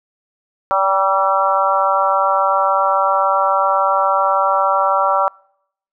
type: harmonic tone with a mistuned harmonic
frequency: 192.6 Hz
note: G3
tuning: 30 cents flat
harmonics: 3 / 4 / 5 / 6 / 7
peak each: -19 / -19 / -19 / -19 / -19 dBFS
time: 0.71-5.28 s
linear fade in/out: 0 ms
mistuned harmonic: 4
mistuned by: +24 cents
effects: noise-tail reverb RT60 0.7 s tail -26 dB re dry